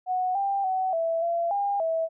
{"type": "tone with pitch steps", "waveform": "sine", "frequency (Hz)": [737, 792, 752, 660, 680, 805, 652], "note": ["F#5", "G5", "F#5", "E5", "F5", "G5", "E5"], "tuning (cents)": [-7, 18, 28, 2, -46, 46, -19], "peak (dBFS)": -23, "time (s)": [0.06, 2.09], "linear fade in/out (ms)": 50, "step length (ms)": 290, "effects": []}